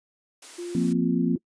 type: high-pass noise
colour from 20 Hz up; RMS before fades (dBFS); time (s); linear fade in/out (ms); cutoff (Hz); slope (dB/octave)
white; -44; 0.42-0.93; 5; 250; 48
type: tone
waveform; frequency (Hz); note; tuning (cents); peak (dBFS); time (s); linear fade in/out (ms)
sine; 349.2; F4; 0; -31; 0.58-1.38; 10
type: chord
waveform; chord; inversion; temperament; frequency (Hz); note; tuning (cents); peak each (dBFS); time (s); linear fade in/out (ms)
sine; F suspended fourth; none; equal; 174.61 / 233.1 / 261.6; F3 / Bb3 / C4; 0 / 0 / 0; -25; 0.75-1.36; 2
effects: noise-tail reverb RT60 0.1 s tail -25 dB re dry + resampled to 22050 Hz